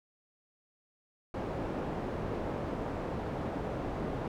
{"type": "low-pass noise", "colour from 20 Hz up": "white", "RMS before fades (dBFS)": -36, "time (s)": [1.34, 4.28], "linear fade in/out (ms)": 2, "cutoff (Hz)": 560, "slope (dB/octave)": 12, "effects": []}